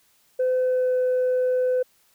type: tone with pitch glide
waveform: sine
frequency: 510 to 505.9 Hz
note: C5 to B4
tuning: -44 to +42 cents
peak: -17 dBFS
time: 0.39-1.83 s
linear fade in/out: 10 ms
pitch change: -14 cents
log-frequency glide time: 0.56-0.95 s
effects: tanh soft clip ceiling -17 dBFS + white hiss -62 dBFS RMS until 2.14 s